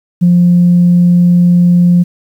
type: tone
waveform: sine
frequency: 175.6 Hz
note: F3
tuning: 10 cents sharp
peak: -3 dBFS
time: 0.21-2.04 s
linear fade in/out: 20 ms
effects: tanh soft clip ceiling 0 dBFS + 7-bit